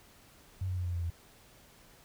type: tone with pitch steps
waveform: sine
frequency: 93.6 / 91.73 / 89.89 / 88.09 / 86.33 / 84.6 Hz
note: F#2 / F#2 / F#2 / F2 / F2 / E2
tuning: +20 / -14 / -50 / +15 / -19 / +45 cents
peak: -31 dBFS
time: 0.61-1.102 s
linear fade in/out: 5 ms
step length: 82 ms
effects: pink hiss -59 dBFS RMS until 2.04 s